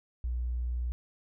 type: tone with tanh clipping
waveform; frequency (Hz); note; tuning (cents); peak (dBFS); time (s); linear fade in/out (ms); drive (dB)
triangle; 60.6; B1; -32; -29; 0.24-0.92; 0; 3
effects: none